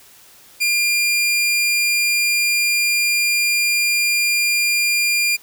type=tone; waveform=sawtooth; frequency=2400 Hz; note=D7; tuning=37 cents sharp; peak=-12 dBFS; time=0.6-5.37 s; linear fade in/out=20 ms; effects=white hiss -47 dBFS RMS until 5.42 s